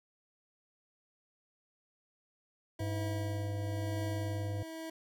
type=tone with tremolo; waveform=25% pulse; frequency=323.3 Hz; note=E4; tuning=34 cents flat; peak=-34 dBFS; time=2.79-4.9 s; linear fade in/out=5 ms; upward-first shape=triangle; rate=1 Hz; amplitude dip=60%
type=harmonic tone; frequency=100.8 Hz; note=G2; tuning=49 cents sharp; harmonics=1 / 3 / 5 / 7; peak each=-34 / -50 / -45 / -51 dBFS; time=2.8-4.63 s; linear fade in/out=5 ms
effects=none